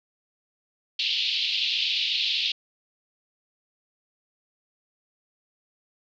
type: band-pass noise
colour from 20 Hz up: pink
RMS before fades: -26 dBFS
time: 0.99-2.52 s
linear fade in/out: 5 ms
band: 2700 to 4400 Hz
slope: 48 dB/octave
effects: none